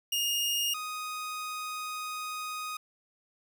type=tone pair in turn; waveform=sawtooth; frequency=2841 / 1247 Hz; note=F7 / D#6; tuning=+29 / +3 cents; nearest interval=octave + major second; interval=1426 cents; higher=first; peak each=-24 / -31 dBFS; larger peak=first; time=0.12-0.74 / 0.74-2.77 s; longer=second; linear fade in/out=5 ms; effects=none